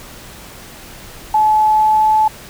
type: tone with pitch glide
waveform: sine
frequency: 860 to 865.5 Hz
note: A5 to A5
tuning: -40 to -29 cents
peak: -9 dBFS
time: 1.34-2.28 s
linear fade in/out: 5 ms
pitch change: +11 cents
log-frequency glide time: 1.66-2.16 s
effects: pink hiss -36 dBFS RMS until 2.49 s